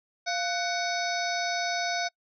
harmonic tone with a mistuned harmonic, 745 Hz, F#5, 12 cents sharp, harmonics 1 / 2 / 3 / 5 / 6 / 7 / 8, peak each -30 / -33 / -35 / -37 / -38 / -38 / -39 dBFS, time 0.26-2.09 s, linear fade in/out 20 ms, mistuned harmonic 1, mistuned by -120 cents, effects noise-tail reverb RT60 0.1 s tail -25 dB re dry

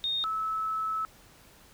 sine tone pair in turn, 3693 / 1301.9 Hz, A#7 / E6, -17 / -22 cents, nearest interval octave + tritone, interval 1805 cents, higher first, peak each -27 / -28 dBFS, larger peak first, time 0.04-0.24 / 0.24-1.05 s, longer second, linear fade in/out 0 ms, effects pink hiss -56 dBFS RMS until 1.73 s

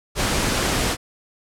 pink noise, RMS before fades -21 dBFS, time 0.15-0.97 s, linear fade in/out 50 ms, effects low-pass 10000 Hz 12 dB/octave

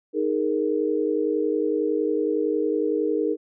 sine chord, D# suspended fourth, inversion none, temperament equal, 311.1 / 415.3 / 466.2 Hz, D#4 / G#4 / A#4, 0 / 0 / 0 cents, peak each -25 dBFS, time 0.13-3.37 s, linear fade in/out 50 ms, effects none

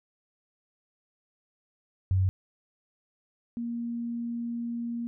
sine tone pair in turn, 94.2 / 235.3 Hz, F#2 / A#3, +32 / +16 cents, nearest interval octave + major third, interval 1584 cents, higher second, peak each -21 / -30 dBFS, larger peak first, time 2.11-2.29 / 3.57-5.07 s, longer second, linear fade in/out 0 ms, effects none

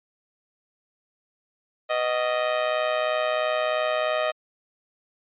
sawtooth tone with amplitude modulation, 622.3 Hz, D#5, in tune, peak -15 dBFS, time 1.89-4.32 s, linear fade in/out 20 ms, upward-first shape sine, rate 123 Hz, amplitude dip 70%, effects resampled to 8000 Hz

